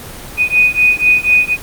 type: beating tone pair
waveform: sine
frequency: 2483 / 2487.1 Hz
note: D#7 / D#7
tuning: -4 / -1 cents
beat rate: 4.1 Hz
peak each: -11 dBFS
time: 0.37-1.57 s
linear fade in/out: 50 ms
effects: pink hiss -30 dBFS RMS until 1.62 s + Opus 24 kbps